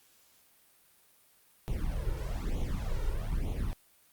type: noise with flanger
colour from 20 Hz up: brown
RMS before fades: -32 dBFS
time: 1.68-3.73 s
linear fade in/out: 0 ms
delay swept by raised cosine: 0.3 to 2.2 ms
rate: 1.1 Hz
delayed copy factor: +0.9
effects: white hiss -64 dBFS RMS until 4.12 s + Opus 48 kbps